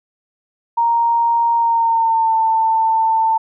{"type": "tone with pitch glide", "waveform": "sine", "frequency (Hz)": [932.3, 892.8], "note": ["A#5", "A5"], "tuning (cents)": [0, 25], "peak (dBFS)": -12, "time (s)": [0.77, 3.38], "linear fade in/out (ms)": 10, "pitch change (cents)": -75, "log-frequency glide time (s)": [1.55, 2.36], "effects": []}